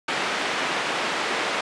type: band-pass noise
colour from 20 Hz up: white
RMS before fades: -26 dBFS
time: 0.08-1.61 s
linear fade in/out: 5 ms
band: 270 to 2300 Hz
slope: 12 dB/octave
effects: resampled to 22050 Hz